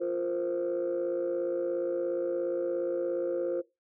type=chord; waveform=sine; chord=F suspended fourth; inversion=none; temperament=equal; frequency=349.2 / 466.2 / 523.3 Hz; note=F4 / Bb4 / C5; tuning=0 / 0 / 0 cents; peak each=-30 / -35 / -30 dBFS; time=0-3.62 s; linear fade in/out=20 ms; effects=noise-tail reverb RT60 0.2 s tail -18 dB re dry + tanh soft clip ceiling -23 dBFS